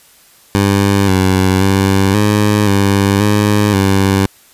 15% pulse tone with pitch steps, 99.6 / 94.2 / 97.1 / 104.4 / 99.3 / 103.9 / 97.3 Hz, G2 / F#2 / G2 / G#2 / G2 / G#2 / G2, +28 / +32 / -16 / +10 / +23 / +1 / -12 cents, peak -3 dBFS, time 0.55-4.26 s, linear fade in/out 0 ms, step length 530 ms, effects white hiss -46 dBFS RMS until 4.53 s + resampled to 32000 Hz

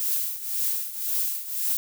violet noise with tremolo, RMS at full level -24 dBFS, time 0-1.77 s, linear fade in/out 0 ms, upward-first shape triangle, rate 1.9 Hz, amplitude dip 80%, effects none

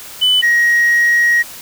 sine tone pair in turn, 3000 / 1889.9 Hz, F#7 / A#6, +23 / +23 cents, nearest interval minor sixth, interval 800 cents, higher first, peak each -7 dBFS, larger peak neither, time 0.21-0.42 / 0.42-1.43 s, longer second, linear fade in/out 20 ms, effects tanh soft clip ceiling -7 dBFS + white hiss -33 dBFS RMS until 1.61 s

